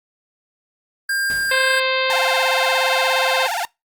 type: tone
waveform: square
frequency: 1600 Hz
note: G6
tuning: 35 cents sharp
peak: -19 dBFS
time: 1.09-1.8 s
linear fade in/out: 5 ms
type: noise with exponential decay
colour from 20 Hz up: pink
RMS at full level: -32 dBFS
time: 1.3-1.86 s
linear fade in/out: 0 ms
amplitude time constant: 120 ms
type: harmonic tone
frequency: 523.3 Hz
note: C5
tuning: in tune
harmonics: 1 / 2 / 3 / 4 / 5 / 6 / 7 / 8 / 9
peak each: -22 / -25 / -25 / -25 / -25 / -30 / -27 / -31 / -33 dBFS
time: 1.51-3.47 s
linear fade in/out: 5 ms
type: tone with vibrato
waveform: sawtooth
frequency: 795 Hz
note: G5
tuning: 24 cents sharp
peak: -17 dBFS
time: 2.1-3.65 s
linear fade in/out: 0 ms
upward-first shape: sine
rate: 17 Hz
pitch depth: 270 cents each way
effects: noise-tail reverb RT60 0.2 s tail -24 dB re dry + Opus 32 kbps